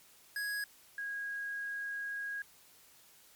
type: tone pair in turn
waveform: square / sine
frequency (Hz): 1661.2 / 1642.1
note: G#6 / G#6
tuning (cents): 0 / -20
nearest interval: unison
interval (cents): 20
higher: first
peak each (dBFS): -35 / -36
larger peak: first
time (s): 0.36-0.64 / 0.98-2.42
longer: second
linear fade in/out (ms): 2
effects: white hiss -61 dBFS RMS until 3.35 s + MP3 96 kbps